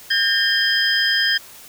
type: tone cluster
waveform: sine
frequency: 1608 / 1817 / 3178 / 5020 Hz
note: G6 / A#6 / G7 / D#8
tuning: +44 / -45 / +23 / +15 cents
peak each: -21 dBFS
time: 0.1-1.38 s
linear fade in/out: 10 ms
effects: white hiss -42 dBFS RMS until 1.68 s